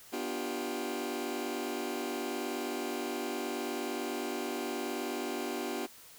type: chord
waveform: sawtooth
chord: G dominant seventh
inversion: first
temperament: just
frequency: 245 / 294 / 352.8 / 392 Hz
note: B3 / D4 / F4 / G4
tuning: -14 / +2 / +18 / 0 cents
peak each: -36 / -36 / -35 / -35 dBFS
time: 0.12-5.87 s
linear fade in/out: 20 ms
effects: white hiss -54 dBFS RMS until 6.18 s